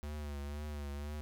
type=tone with vibrato; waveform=square; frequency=73 Hz; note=D2; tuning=10 cents flat; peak=-40 dBFS; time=0.03-1.21 s; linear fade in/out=0 ms; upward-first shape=triangle; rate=2 Hz; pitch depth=59 cents each way; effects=none